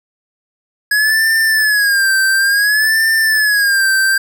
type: tone with vibrato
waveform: square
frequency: 1671 Hz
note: G#6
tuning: 10 cents sharp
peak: -11 dBFS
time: 0.91-4.18 s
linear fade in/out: 5 ms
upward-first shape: sine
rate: 0.57 Hz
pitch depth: 120 cents each way
effects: none